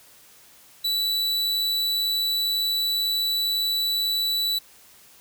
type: tone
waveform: 45% pulse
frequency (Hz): 3951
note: B7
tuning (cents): 0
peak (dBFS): -22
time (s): 0.84-4.59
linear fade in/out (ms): 10
effects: white hiss -52 dBFS RMS until 5.2 s